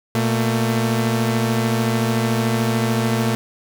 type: tone pair together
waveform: sawtooth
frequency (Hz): 118.84 / 224.1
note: A#2 / A3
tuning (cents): +34 / +32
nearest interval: major seventh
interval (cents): 1098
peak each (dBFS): -16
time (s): 0.15-3.35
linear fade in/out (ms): 0
effects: 8-bit